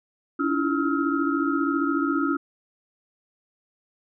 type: tone cluster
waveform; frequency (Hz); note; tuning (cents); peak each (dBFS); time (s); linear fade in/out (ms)
sine; 283.7 / 322.2 / 336.8 / 1286 / 1389; C#4 / E4 / E4 / E6 / F6; +40 / -39 / +37 / -43 / -10; -24 / -30 / -28 / -29 / -30; 0.39-2.37; 10
effects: none